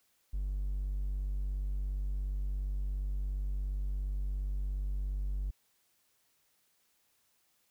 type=tone; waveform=triangle; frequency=48.59 Hz; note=G1; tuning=15 cents flat; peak=-29 dBFS; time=0.33-5.51 s; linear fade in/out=10 ms; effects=tanh soft clip ceiling -25 dBFS + white hiss -73 dBFS RMS until 7.7 s